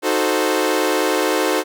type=chord; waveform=sawtooth; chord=D# diminished seventh; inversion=none; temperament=equal; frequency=311.1 / 370 / 440 / 523.3 Hz; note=D#4 / F#4 / A4 / C5; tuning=0 / 0 / 0 / 0 cents; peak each=-18 dBFS; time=0.02-1.64 s; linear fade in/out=50 ms; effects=none